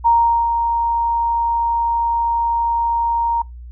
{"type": "tone with ADSR envelope", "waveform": "sine", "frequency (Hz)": 932.3, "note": "A#5", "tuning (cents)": 0, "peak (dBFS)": -9, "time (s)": [0.04, 3.42], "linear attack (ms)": 24, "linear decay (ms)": 410, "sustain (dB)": -6, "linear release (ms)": 5, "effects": ["noise-tail reverb RT60 0.2 s tail -26 dB re dry", "added 60 Hz sine -32 dBFS peak until 3.71 s"]}